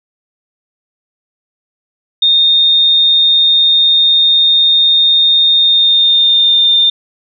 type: tone with pitch glide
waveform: sine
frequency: 3668 to 3611 Hz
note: A#7 to A7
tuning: -29 to +44 cents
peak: -6 dBFS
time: 2.22-6.9 s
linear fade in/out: 5 ms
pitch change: -27 cents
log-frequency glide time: 5.55-6.72 s
effects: none